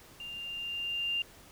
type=tone with level ramp; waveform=sine; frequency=2794 Hz; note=F7; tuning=in tune; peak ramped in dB=-40 to -28 dBFS; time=0.2-1.22 s; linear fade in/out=2 ms; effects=pink hiss -55 dBFS RMS until 1.51 s